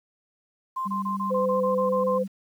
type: tone bursts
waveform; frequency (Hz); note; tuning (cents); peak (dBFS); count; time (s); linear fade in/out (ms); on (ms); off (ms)
sine; 1046.5; C6; 0; -26; 10; 0.76-2.185; 10; 120; 25
type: tone with pitch glide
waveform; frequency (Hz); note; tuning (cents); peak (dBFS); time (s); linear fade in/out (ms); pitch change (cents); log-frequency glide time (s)
sine; 196 to 194.42; G3 to G3; 0 to -14; -29; 0.85-2.28; 20; -14; 1.27-1.44
type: tone with vibrato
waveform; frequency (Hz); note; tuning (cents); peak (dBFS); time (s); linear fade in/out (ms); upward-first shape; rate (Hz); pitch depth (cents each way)
sine; 511; C5; -41; -22; 1.3-2.24; 20; sine; 8.2; 10
effects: 9-bit